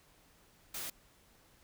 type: noise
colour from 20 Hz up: white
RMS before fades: -41 dBFS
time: 0.74-0.9 s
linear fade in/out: 5 ms
effects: pink hiss -65 dBFS RMS until 1.63 s